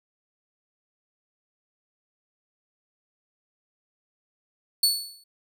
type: tone with exponential decay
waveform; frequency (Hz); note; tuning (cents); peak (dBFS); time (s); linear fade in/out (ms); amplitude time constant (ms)
sawtooth; 4435; C#8; 0; -13; 4.83-5.24; 5; 88
effects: none